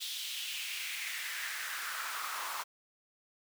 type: noise with high-pass filter sweep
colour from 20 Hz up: pink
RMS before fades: -39 dBFS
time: 0-2.64 s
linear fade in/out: 20 ms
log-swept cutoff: 3600 to 1000 Hz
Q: 3.1
effects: none